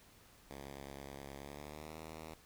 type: tone with pitch glide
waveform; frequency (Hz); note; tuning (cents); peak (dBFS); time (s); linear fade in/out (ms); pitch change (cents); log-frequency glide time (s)
5% pulse; 69.4 to 79.26; C#2 to D#2; +3 to +33; -36; 0.51-2.34; 0; +230; 1.38-1.97
effects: pink hiss -63 dBFS RMS until 2.45 s